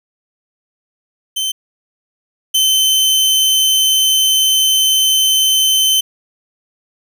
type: tone pair in turn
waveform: sawtooth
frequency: 3087 / 3074 Hz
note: G7 / G7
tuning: -27 / -35 cents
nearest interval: unison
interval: 8 cents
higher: first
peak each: -13 / -7 dBFS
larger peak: second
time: 1.36-1.52 / 2.54-6.01 s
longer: second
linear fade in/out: 10 ms
effects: none